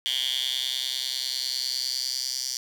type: tone with high-pass filter sweep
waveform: 10% pulse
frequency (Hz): 130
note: C3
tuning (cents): -11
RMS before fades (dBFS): -29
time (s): 0.06-2.57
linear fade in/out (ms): 0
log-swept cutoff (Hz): 3200 to 5200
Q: 6
effects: none